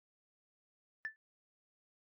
sine tone with exponential decay, 1760 Hz, A6, in tune, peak -32 dBFS, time 1.05-1.16 s, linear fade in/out 0 ms, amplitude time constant 23 ms, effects tanh soft clip ceiling -31 dBFS + AAC 64 kbps

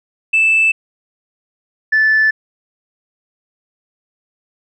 sine tone pair in turn, 2637 / 1749.3 Hz, E7 / A6, 0 / -11 cents, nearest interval perfect fifth, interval 711 cents, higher first, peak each -8 dBFS, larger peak neither, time 0.33-0.72 / 1.92-2.31 s, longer neither, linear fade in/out 10 ms, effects tanh soft clip ceiling -6 dBFS

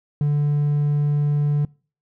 triangle tone, 146.4 Hz, D3, 5 cents flat, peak -14 dBFS, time 0.21-1.65 s, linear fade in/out 2 ms, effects noise-tail reverb RT60 0.4 s tail -26 dB re dry + tanh soft clip ceiling -10 dBFS

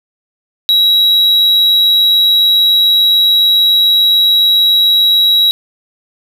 triangle tone, 3871 Hz, B7, 35 cents flat, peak -5 dBFS, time 0.69-5.51 s, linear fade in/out 0 ms, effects none

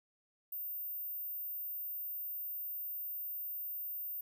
sine tone, 14630 Hz, A#9, 34 cents flat, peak -38 dBFS, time 0.52-4.21 s, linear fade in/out 5 ms, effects none

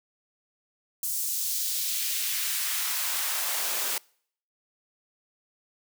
white noise with high-pass filter sweep, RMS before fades -29 dBFS, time 1.03-3.98 s, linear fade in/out 2 ms, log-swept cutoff 7900 to 410 Hz, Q 0.98, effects noise-tail reverb RT60 0.6 s tail -26 dB re dry

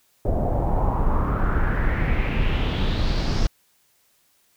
brown noise with low-pass filter sweep, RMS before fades -21 dBFS, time 0.25-3.47 s, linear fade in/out 2 ms, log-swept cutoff 590 to 5500 Hz, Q 3.7, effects white hiss -63 dBFS RMS until 4.56 s

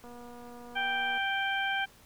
click train, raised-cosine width 1 ms, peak -36 dBFS, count 275, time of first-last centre 0.04-1.177 s, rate 241 Hz
harmonic tone, 784 Hz, G5, in tune, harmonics 1 / 2 / 3 / 4, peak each -33 / -31 / -36 / -37 dBFS, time 0.75-1.86 s, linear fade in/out 20 ms
effects pink hiss -58 dBFS RMS until 2.05 s

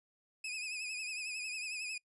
sawtooth tone with vibrato, 2522 Hz, D#7, 23 cents sharp, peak -35 dBFS, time 0.44-1.98 s, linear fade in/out 5 ms, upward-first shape triangle, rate 11 Hz, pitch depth 83 cents each way, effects noise-tail reverb RT60 0.1 s tail -25 dB re dry + resampled to 24000 Hz

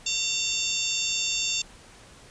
harmonic tone with a mistuned harmonic, 914 Hz, A#5, 34 cents flat, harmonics 3 / 4 / 5 / 6 / 7 / 8, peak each -31 / -30 / -34 / -35 / -34 / -31 dBFS, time 0.06-1.62 s, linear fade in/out 5 ms, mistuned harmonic 4, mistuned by -39 cents, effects pink hiss -50 dBFS RMS until 2.3 s + resampled to 22050 Hz

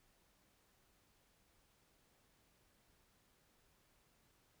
silence, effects pink hiss -74 dBFS RMS until 4.6 s

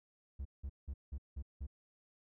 triangle tone bursts, 68.3 Hz, C#2, 25 cents flat, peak -37 dBFS, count 6, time 0.39-1.668 s, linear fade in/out 10 ms, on 63 ms, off 180 ms, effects none

